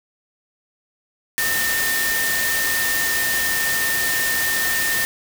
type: tone in noise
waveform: sine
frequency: 1816 Hz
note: A#6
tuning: 46 cents flat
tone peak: -21 dBFS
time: 1.38-5.05 s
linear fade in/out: 0 ms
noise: white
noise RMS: -23 dBFS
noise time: 1.38-5.05 s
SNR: -1 dB
effects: none